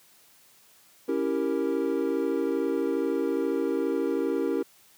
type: chord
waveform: triangle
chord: C# diminished seventh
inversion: none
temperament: equal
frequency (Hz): 277.2 / 329.6 / 392 / 466.2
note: C#4 / E4 / G4 / Bb4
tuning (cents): 0 / 0 / 0 / 0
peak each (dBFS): -28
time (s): 1.08-4.63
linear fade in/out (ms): 10
effects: white hiss -58 dBFS RMS until 4.97 s + high-pass 80 Hz 12 dB/octave